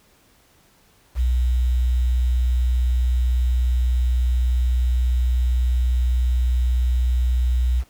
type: tone with quantisation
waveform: sine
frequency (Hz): 61.74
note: B1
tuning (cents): 0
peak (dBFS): -16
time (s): 1.15-7.84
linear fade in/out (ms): 50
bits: 7
effects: pink hiss -57 dBFS RMS until 7.89 s